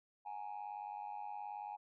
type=tone with amplitude modulation; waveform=sine; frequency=830.6 Hz; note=G#5; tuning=in tune; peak=-37 dBFS; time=0.25-1.77 s; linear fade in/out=20 ms; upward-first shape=sine; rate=98.8 Hz; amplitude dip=90%; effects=tanh soft clip ceiling -38 dBFS